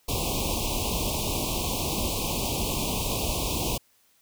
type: band-stop noise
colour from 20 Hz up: pink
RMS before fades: -28 dBFS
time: 0.08-3.78 s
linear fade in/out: 10 ms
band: 1100 to 2400 Hz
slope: 96 dB/octave
effects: white hiss -64 dBFS RMS until 4.21 s